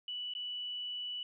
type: tone with dropouts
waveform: sine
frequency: 2960 Hz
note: F#7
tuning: in tune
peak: -37 dBFS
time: 0.08-1.23 s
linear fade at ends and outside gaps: 2 ms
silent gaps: 0.337-0.35 s
effects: none